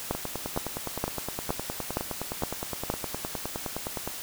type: two click trains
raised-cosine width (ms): 1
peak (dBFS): -17 / -12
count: 39 / 7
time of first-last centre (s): 0.15-4.076 / 0.11-2.901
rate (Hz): 9.68 / 2.15
effects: white hiss -38 dBFS RMS until 4.22 s